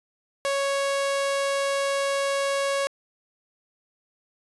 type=tone; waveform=sawtooth; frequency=554.4 Hz; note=C#5; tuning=in tune; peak=-19 dBFS; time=0.45-2.87 s; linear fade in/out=0 ms; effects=resampled to 24000 Hz